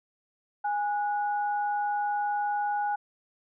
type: tone pair together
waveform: sine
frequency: 825 / 1464.9 Hz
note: G#5 / F#6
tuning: -12 / -18 cents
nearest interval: minor seventh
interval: 994 cents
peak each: -26 / -36 dBFS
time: 0.64-2.96 s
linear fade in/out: 10 ms
effects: none